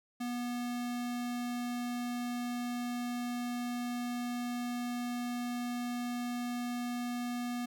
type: tone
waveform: square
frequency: 243.1 Hz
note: B3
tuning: 27 cents flat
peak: -35 dBFS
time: 0.2-7.66 s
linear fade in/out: 10 ms
effects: none